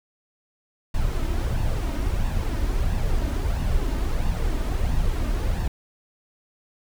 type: noise with flanger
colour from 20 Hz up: brown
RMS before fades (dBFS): -23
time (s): 0.94-5.68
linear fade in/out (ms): 5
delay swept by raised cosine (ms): 1.1 to 3.3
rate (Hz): 1.5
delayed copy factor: +0.5
effects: none